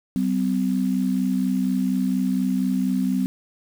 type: tone pair together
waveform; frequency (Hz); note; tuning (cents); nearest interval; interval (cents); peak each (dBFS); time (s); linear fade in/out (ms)
sine; 191 / 255.2; G3 / C4; -45 / -43; perfect fourth; 502; -22; 0.16-3.26; 0
effects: 7-bit